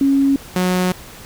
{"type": "tone pair in turn", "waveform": ["sine", "sawtooth"], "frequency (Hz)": [275.1, 182.39], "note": ["C#4", "F#3"], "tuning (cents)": [-13, -25], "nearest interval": "perfect fifth", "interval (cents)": 712, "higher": "first", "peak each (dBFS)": -11, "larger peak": "neither", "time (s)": [[0.01, 0.36], [0.56, 0.92]], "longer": "second", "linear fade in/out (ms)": 2, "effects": ["pink hiss -38 dBFS RMS until 1.25 s"]}